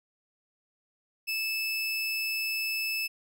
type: tone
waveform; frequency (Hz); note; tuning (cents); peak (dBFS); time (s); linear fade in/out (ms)
30% pulse; 2620; E7; -11; -26; 1.27-3.08; 20
effects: none